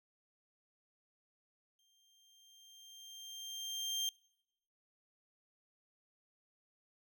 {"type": "tone with exponential growth", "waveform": "30% pulse", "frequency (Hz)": 3178, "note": "G7", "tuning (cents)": 23, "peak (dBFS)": -30, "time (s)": [1.79, 4.09], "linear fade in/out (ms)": 1, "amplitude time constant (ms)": 500, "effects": ["noise-tail reverb RT60 0.8 s tail -25 dB re dry"]}